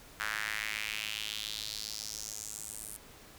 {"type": "tone with high-pass filter sweep", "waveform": "square", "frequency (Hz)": 53.6, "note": "A1", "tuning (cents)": -45, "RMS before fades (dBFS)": -39, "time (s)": [0.2, 2.97], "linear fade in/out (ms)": 0, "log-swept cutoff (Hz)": [1500, 9800], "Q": 3, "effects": ["pink hiss -54 dBFS RMS until 3.38 s"]}